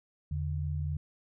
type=tone pair together; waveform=sine; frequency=82.11 / 146.3 Hz; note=E2 / D3; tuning=-6 / -6 cents; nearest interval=minor seventh; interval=1000 cents; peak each=-32 / -34 dBFS; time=0.31-0.97 s; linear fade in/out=5 ms; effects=none